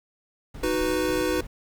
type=noise with tremolo; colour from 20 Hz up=brown; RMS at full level=-36 dBFS; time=0.54-1.47 s; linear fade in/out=5 ms; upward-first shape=square; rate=3.7 Hz; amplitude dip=35%
type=chord; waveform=square; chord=B major; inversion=first; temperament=equal; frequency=311.1 / 370 / 493.9 Hz; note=D#4 / F#4 / B4; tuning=0 / 0 / 0 cents; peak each=-28 dBFS; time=0.63-1.41 s; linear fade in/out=5 ms
effects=none